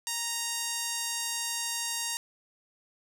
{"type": "tone with band-pass filter", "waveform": "sawtooth", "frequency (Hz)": 932.3, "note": "A#5", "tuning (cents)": 0, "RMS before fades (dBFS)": -33, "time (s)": [0.07, 2.17], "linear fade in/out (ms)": 0, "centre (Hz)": 7800, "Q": 1.1, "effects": []}